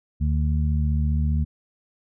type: harmonic tone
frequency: 75.1 Hz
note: D2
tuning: 39 cents sharp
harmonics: 1 / 2 / 3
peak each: -20 / -26 / -30 dBFS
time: 0.2-1.45 s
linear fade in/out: 20 ms
effects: none